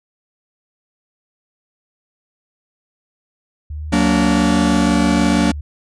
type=tone with vibrato; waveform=sine; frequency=74.4 Hz; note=D2; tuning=23 cents sharp; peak=-24 dBFS; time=3.7-5.61 s; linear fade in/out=5 ms; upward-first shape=triangle; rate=1.4 Hz; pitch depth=55 cents each way
type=chord; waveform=45% pulse; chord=Gb augmented; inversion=none; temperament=just; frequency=185 / 231.2 / 289.1 Hz; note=Gb3 / Bb3 / D4; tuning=0 / -14 / -27 cents; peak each=-17 dBFS; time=3.92-5.52 s; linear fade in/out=10 ms
effects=resampled to 22050 Hz